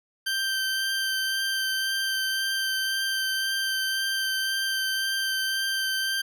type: tone with vibrato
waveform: 20% pulse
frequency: 1563 Hz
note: G6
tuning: 6 cents flat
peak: -20 dBFS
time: 0.26-6.22 s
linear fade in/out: 10 ms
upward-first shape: sine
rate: 1.9 Hz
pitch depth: 11 cents each way
effects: none

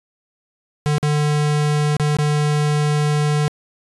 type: tone with dropouts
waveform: square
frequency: 148.9 Hz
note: D3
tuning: 24 cents sharp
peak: -16 dBFS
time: 0.86-3.48 s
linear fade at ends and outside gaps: 0 ms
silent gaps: 0.982-1.029 / 1.967-1.998 / 2.168-2.187 s
effects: resampled to 24000 Hz

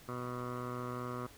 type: tone with low-pass filter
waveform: 15% pulse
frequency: 123.47 Hz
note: B2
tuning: in tune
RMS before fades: -40 dBFS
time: 0.08-1.27 s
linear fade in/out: 10 ms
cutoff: 1200 Hz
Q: 3.2
effects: pink hiss -57 dBFS RMS until 1.37 s

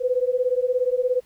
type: beating tone pair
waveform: sine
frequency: 493.9 / 510.9 Hz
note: B4 / C5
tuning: 0 / -41 cents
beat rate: 17 Hz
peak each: -22 dBFS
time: 0-1.21 s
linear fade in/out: 20 ms
effects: pink hiss -59 dBFS RMS until 1.25 s

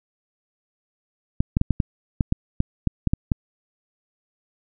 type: clicks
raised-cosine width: 5 ms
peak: -6 dBFS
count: 12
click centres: 1.405 / 1.569 / 1.614 / 1.707 / 1.802 / 2.208 / 2.324 / 2.604 / 2.873 / 3.073 / 3.135 / 3.318 s
effects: none

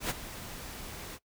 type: noise with ADSR envelope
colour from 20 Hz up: pink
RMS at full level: -30 dBFS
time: 0-1.19 s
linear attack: 100 ms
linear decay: 24 ms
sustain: -13 dB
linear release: 48 ms
effects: noise-tail reverb RT60 0.1 s tail -19 dB re dry

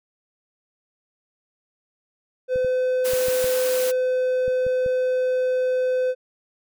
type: tone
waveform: triangle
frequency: 509 Hz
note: C5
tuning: 48 cents flat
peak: -17 dBFS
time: 2.48-6.15 s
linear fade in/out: 50 ms
type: clicks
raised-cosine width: 5 ms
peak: -24 dBFS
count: 8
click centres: 2.559 / 2.647 / 3.135 / 3.284 / 3.443 / 4.48 / 4.666 / 4.862 s
type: high-pass noise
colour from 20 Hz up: white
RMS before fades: -30 dBFS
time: 3.04-3.92 s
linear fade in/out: 20 ms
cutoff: 210 Hz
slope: 96 dB/octave
effects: none

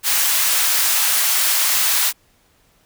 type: high-pass noise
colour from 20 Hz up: white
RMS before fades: -17 dBFS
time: 0.03-2.13 s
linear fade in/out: 50 ms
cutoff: 950 Hz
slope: 12 dB/octave
effects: pink hiss -58 dBFS RMS until 2.85 s

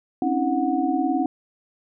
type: tone cluster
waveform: sine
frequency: 264.9 / 284.1 / 322.9 / 734 Hz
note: C4 / C#4 / E4 / F#5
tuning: +22 / +43 / -36 / -14 cents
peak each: -25 dBFS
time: 0.22-1.26 s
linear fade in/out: 2 ms
effects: none

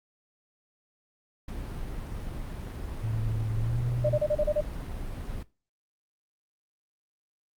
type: noise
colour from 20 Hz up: brown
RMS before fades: -35 dBFS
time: 1.48-5.43 s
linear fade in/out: 5 ms
type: tone with pitch glide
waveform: sine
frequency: 110 to 120.65 Hz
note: A2 to B2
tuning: 0 to -40 cents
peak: -27 dBFS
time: 3.02-4.19 s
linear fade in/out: 20 ms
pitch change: +160 cents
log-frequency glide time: 3.6-3.79 s
type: tone bursts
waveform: sine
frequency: 600 Hz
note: D5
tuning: 37 cents sharp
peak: -22 dBFS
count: 7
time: 4.04-4.611 s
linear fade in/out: 10 ms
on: 55 ms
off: 31 ms
effects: noise-tail reverb RT60 0.3 s tail -19 dB re dry + Opus 48 kbps

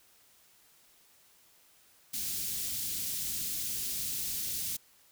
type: band-stop noise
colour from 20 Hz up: white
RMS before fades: -35 dBFS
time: 2.13-4.77 s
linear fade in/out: 10 ms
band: 230 to 3700 Hz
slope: 12 dB/octave
effects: white hiss -63 dBFS RMS until 5.11 s

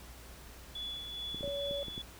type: tone with tremolo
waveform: sine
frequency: 3424 Hz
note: A7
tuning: 48 cents flat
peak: -37 dBFS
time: 0.75-2.02 s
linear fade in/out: 5 ms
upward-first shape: sine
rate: 2.4 Hz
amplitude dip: 40%
type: clicks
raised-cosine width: 3 ms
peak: -30 dBFS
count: 7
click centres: 1.346 / 1.409 / 1.442 / 1.477 / 1.711 / 1.883 / 1.979 s
type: tone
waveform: sine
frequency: 565 Hz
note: C#5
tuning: 33 cents sharp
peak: -35 dBFS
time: 1.43-1.83 s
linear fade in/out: 0 ms
effects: added 60 Hz sine -52 dBFS peak until 2.19 s + pink hiss -53 dBFS RMS until 2.19 s

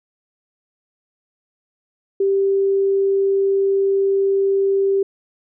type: tone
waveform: sine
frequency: 392 Hz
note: G4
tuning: in tune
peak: -14 dBFS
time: 2.2-5.03 s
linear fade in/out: 5 ms
effects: none

